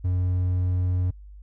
triangle tone, 90.7 Hz, F#2, 34 cents flat, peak -19 dBFS, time 0.04-1.11 s, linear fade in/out 10 ms, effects noise-tail reverb RT60 0.1 s tail -25 dB re dry + added 50 Hz sine -41 dBFS peak until 1.42 s

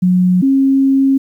sine tone pair in turn, 181.7 / 270.4 Hz, F#3 / C#4, -31 / -43 cents, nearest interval perfect fifth, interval 688 cents, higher second, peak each -8 dBFS, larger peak neither, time 0.02-0.42 / 0.42-1.18 s, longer second, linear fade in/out 10 ms, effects 8-bit

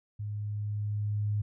sine tone with level ramp, 104.3 Hz, G#2, 8 cents sharp, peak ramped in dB -33 to -26 dBFS, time 0.19-1.42 s, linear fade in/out 10 ms, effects none

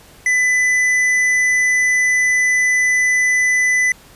sine tone with hard clipping, 2000 Hz, B6, 21 cents sharp, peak -14 dBFS, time 0.26-3.92 s, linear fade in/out 2 ms, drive 8 dB, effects pink hiss -45 dBFS RMS until 4.15 s + resampled to 32000 Hz

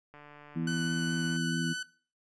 click train, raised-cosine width 0.5 ms, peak -36 dBFS, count 181, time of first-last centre 0.14-1.364 s, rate 147 Hz
harmonic tone, 82.41 Hz, E2, in tune, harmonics 2 / 3 / 4, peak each -32 / -34 / -39 dBFS, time 0.55-1.74 s, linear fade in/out 20 ms
sawtooth tone with vibrato, 1496 Hz, F#6, 19 cents sharp, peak -30 dBFS, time 0.67-1.83 s, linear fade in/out 5 ms, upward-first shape sine, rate 4.7 Hz, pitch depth 8 cents each way
effects noise-tail reverb RT60 0.4 s tail -19 dB re dry + resampled to 22050 Hz

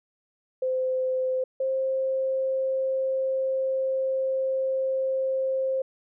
sine tone pair in turn, 516 / 528.7 Hz, C5 / C5, -24 / +18 cents, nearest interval unison, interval 42 cents, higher second, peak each -23 dBFS, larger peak neither, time 0.62-1.44 / 1.6-5.82 s, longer second, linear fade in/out 5 ms, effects none

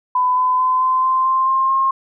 sine tone with pitch steps, 1003 / 1012.3 / 1021.7 / 1031.2 / 1040.8 / 1050.4 / 1060.2 / 1070 Hz, B5 / B5 / C6 / C6 / C6 / C6 / C6 / C6, +26 / +42 / -42 / -26 / -9 / +6 / +23 / +38 cents, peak -13 dBFS, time 0.15-1.91 s, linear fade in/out 5 ms, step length 220 ms, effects none

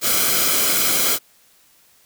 white noise with comb filter, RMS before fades -18 dBFS, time 0.01-1.19 s, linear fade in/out 50 ms, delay 1.1 ms, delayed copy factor -0.65, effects white hiss -55 dBFS RMS until 2.05 s

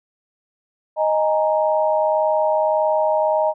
sine chord, D# suspended fourth, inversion none, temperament equal, 622.3 / 830.6 / 932.3 Hz, D#5 / G#5 / A#5, 0 / 0 / 0 cents, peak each -17 / -23 / -22 dBFS, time 0.96-3.54 s, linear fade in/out 50 ms, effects none

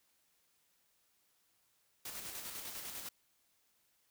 white noise with tremolo, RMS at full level -44 dBFS, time 2.05-3.09 s, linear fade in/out 5 ms, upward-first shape square, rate 10 Hz, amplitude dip 35%, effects white hiss -75 dBFS RMS until 4.1 s

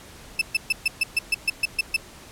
35% pulse tone bursts, 2635 Hz, E7, 1 cent flat, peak -16 dBFS, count 11, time 0.39-1.965 s, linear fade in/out 5 ms, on 25 ms, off 130 ms, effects pink hiss -45 dBFS RMS until 2.31 s + low-pass 12000 Hz 12 dB/octave

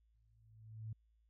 sine tone with exponential growth, 110 Hz, A2, in tune, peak -40 dBFS, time 0.14-0.93 s, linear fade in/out 5 ms, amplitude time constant 170 ms, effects added 55 Hz sine -70 dBFS peak until 1.29 s

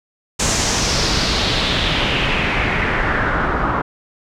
pink noise with low-pass filter sweep, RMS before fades -18 dBFS, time 0.39-3.82 s, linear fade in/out 10 ms, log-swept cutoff 7400 to 1200 Hz, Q 2.8, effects none

